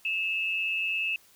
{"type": "tone pair together", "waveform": "sine", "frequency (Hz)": [2614, 2797], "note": ["E7", "F7"], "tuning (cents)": [-15, 2], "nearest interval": "minor second", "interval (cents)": 117, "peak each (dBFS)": [-27, -34], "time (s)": [0.05, 1.16], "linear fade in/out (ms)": 2, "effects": ["white hiss -59 dBFS RMS until 1.35 s"]}